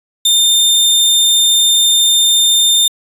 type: tone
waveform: sawtooth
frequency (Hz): 3613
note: A7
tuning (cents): +45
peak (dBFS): -5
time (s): 0.25-2.88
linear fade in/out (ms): 5
effects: resampled to 32000 Hz